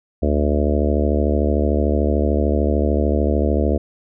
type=harmonic tone; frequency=73.42 Hz; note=D2; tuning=in tune; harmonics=1 / 3 / 4 / 5 / 6 / 7 / 8 / 9; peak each=-18 / -23 / -24 / -25 / -26 / -26 / -27 / -28 dBFS; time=0.22-3.78 s; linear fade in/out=10 ms; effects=none